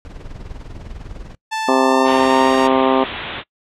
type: noise with tremolo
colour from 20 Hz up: brown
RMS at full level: -29 dBFS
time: 0.05-1.35 s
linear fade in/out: 0 ms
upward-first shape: triangle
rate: 20 Hz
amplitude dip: 75%
type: tone with pitch glide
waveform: sawtooth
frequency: 880 to 927 Hz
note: A5 to A#5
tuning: 0 to -10 cents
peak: -16 dBFS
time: 1.51-2.68 s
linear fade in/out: 20 ms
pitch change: +90 cents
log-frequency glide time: 1.78-2.44 s
type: harmonic tone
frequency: 131.9 Hz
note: C3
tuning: 14 cents sharp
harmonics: 2 / 3 / 4 / 5 / 6 / 7 / 8 / 9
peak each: -17 / -19 / -20 / -21 / -22 / -22 / -23 / -24 dBFS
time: 1.68-3.04 s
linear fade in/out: 5 ms
type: low-pass noise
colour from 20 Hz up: white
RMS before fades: -28 dBFS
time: 2.04-3.44 s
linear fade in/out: 50 ms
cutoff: 3700 Hz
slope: 96 dB/octave
effects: noise-tail reverb RT60 0.1 s tail -23 dB re dry + low-pass 7000 Hz 12 dB/octave